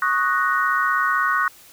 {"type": "chord", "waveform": "sine", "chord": "D# minor seventh", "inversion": "third", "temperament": "equal", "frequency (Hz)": [1108.7, 1244.5, 1480, 1864.7], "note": ["C#6", "D#6", "F#6", "A#6"], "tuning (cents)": [0, 0, 0, 0], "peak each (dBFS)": [-22, -24, -21, -26], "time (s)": [0.02, 1.48], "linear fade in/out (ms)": 2, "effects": ["white hiss -48 dBFS RMS until 1.72 s"]}